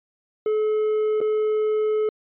triangle tone with dropouts, 429.5 Hz, A4, 42 cents flat, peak -17 dBFS, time 0.46-2.09 s, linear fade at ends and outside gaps 2 ms, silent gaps 1.205-1.213 s, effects resampled to 8000 Hz

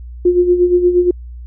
sine tone with tremolo, 355.5 Hz, F4, 31 cents sharp, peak -6 dBFS, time 0.25-1.11 s, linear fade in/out 5 ms, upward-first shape sine, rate 8.5 Hz, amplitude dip 65%, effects added 60 Hz sine -28 dBFS peak until 1.46 s

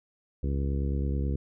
harmonic tone, 69.3 Hz, C#2, in tune, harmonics 1 / 2 / 3 / 4 / 5 / 6 / 7, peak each -27 / -33 / -37 / -39 / -41 / -43 / -44 dBFS, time 0.43-1.36 s, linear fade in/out 5 ms, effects none

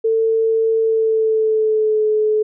sine tone with pitch glide, 447.7 to 429 Hz, A4 to A4, +30 to -44 cents, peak -13 dBFS, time 0.04-2.43 s, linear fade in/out 10 ms, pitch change -74 cents, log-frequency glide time 0.79-2.06 s, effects none

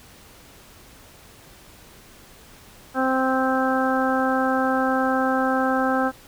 harmonic tone, 261.6 Hz, C4, in tune, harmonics 1 / 2 / 3 / 4 / 5 / 6, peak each -23 / -25 / -25 / -31 / -27 / -28 dBFS, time 2.94-6.12 s, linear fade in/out 50 ms, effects pink hiss -48 dBFS RMS until 6.27 s

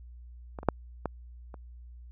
clicks, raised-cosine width 1 ms, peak -24 / -27 / -7 / -16 / -30 dBFS, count 5, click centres 0.588 / 0.631 / 0.687 / 1.057 / 1.542 s, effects added 60 Hz sine -45 dBFS peak until 2.11 s

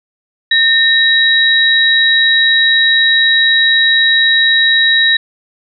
sine tone pair together, 1820 / 3856 Hz, A#6 / B7, -42 / -42 cents, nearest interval octave + minor second, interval 1300 cents, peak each -10 dBFS, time 0.51-5.17 s, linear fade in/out 5 ms, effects none

